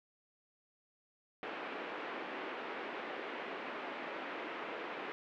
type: band-pass noise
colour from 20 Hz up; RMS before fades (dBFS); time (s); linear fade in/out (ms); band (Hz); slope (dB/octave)
pink; -43; 1.43-5.12; 0; 290 to 2700; 24
effects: none